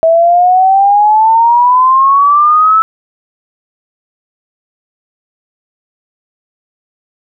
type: exponential sweep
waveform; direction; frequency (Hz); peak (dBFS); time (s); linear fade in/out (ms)
sine; up; 647 to 1318.5; -4; 0.03-2.82; 0
effects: none